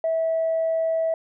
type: tone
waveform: sine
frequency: 651 Hz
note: E5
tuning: 22 cents flat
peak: -19 dBFS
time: 0.04-1.14 s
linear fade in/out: 2 ms
effects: tanh soft clip ceiling -16 dBFS